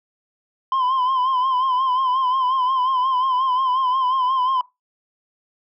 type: tone with vibrato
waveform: sine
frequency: 1031 Hz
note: C6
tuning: 26 cents flat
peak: -14 dBFS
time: 0.72-4.61 s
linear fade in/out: 2 ms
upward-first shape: sine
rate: 5.6 Hz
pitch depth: 65 cents each way
effects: noise-tail reverb RT60 0.2 s tail -21 dB re dry + tanh soft clip ceiling -16 dBFS